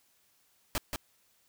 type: noise with echo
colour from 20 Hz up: pink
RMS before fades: -31 dBFS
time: 0.75-0.78 s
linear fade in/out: 0 ms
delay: 180 ms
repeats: 1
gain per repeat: -4 dB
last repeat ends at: 0.96 s
effects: white hiss -69 dBFS RMS until 1.48 s